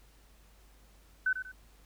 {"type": "tone with echo", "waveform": "sine", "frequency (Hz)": 1514, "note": "F#6", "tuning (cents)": 39, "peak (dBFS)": -25, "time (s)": [1.26, 1.33], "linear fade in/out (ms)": 5, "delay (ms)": 94, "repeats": 2, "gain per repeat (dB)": -9, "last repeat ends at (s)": 1.518, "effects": ["added 50 Hz sine -58 dBFS peak until 1.85 s", "pink hiss -64 dBFS RMS until 1.85 s"]}